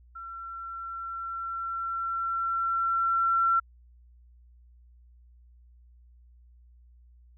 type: tone with level ramp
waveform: sine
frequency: 1355 Hz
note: E6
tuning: 47 cents sharp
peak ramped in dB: -38 to -20 dBFS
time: 0.15-3.6 s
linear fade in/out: 10 ms
effects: added 60 Hz sine -53 dBFS peak until 7.37 s